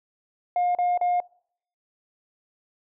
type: tone bursts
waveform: sine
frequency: 712 Hz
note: F5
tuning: 33 cents sharp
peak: -18 dBFS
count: 3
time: 0.56-1.202 s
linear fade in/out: 2 ms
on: 190 ms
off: 36 ms
effects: noise-tail reverb RT60 0.6 s tail -25 dB re dry + tanh soft clip ceiling -18 dBFS